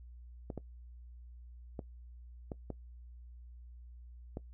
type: clicks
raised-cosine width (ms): 2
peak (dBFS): -26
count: 6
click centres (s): 0.502 / 0.577 / 1.792 / 2.518 / 2.703 / 4.371
effects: noise-tail reverb RT60 0.1 s tail -20 dB re dry + added 60 Hz sine -49 dBFS peak until 4.53 s